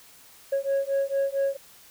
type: beating tone pair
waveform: sine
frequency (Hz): 548 / 552.4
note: C#5 / C#5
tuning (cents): -20 / -6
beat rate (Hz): 4.4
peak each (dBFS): -24 / -24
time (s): 0.52-1.57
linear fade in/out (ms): 10
effects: tanh soft clip ceiling -20 dBFS + white hiss -52 dBFS RMS until 1.9 s